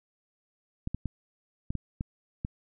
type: clicks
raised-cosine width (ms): 5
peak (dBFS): -19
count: 7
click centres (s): 0.874 / 0.946 / 1.057 / 1.705 / 1.753 / 2.009 / 2.449
effects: none